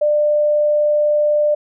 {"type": "tone", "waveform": "sine", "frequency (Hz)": 596, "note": "D5", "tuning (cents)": 25, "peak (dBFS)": -12, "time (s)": [0.01, 1.55], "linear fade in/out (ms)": 10, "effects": []}